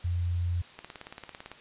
sine tone, 87.31 Hz, F2, in tune, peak -26 dBFS, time 0.04-0.62 s, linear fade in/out 10 ms
click train, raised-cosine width 0.3 ms, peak -25 dBFS, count 14, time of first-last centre 0.79-1.516 s, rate 17.9 Hz
effects white hiss -51 dBFS RMS until 1.6 s + resampled to 8000 Hz

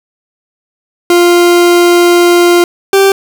40% pulse tone pair in turn, 349.2 / 390.7 Hz, F4 / G4, 0 / -6 cents, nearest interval major second, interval 194 cents, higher second, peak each -3 dBFS, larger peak neither, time 1.1-2.64 / 2.93-3.12 s, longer first, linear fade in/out 2 ms, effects none

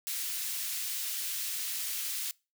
white high-pass noise, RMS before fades -35 dBFS, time 0.07-2.31 s, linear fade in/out 0 ms, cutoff 2300 Hz, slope 12 dB/octave, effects noise-tail reverb RT60 0.3 s tail -25 dB re dry

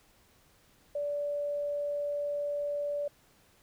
sine tone, 580 Hz, D5, 22 cents flat, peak -30 dBFS, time 0.95-3.08 s, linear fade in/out 5 ms, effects pink hiss -64 dBFS RMS until 3.62 s

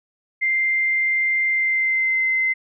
sine tone with pitch glide, 2093 to 2065 Hz, C7 to C7, 0 to -23 cents, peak -17 dBFS, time 0.41-2.54 s, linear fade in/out 20 ms, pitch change -23 cents, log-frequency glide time 1.46-2.28 s, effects none

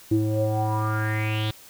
square tone with low-pass filter sweep, 108 Hz, A2, 32 cents flat, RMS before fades -24 dBFS, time 0.11-1.51 s, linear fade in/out 5 ms, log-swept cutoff 320 to 3700 Hz, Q 6.7, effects white hiss -48 dBFS RMS until 1.69 s

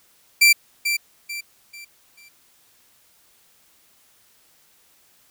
sawtooth tone with echo, 2349 Hz, D7, in tune, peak -7 dBFS, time 0.41-0.53 s, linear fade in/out 10 ms, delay 440 ms, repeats 4, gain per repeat -9 dB, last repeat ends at 2.29 s, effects white hiss -58 dBFS RMS until 5.3 s

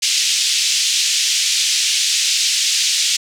white band-pass noise, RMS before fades -17 dBFS, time 0.02-3.17 s, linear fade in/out 10 ms, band 2600 to 6900 Hz, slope 24 dB/octave, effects none

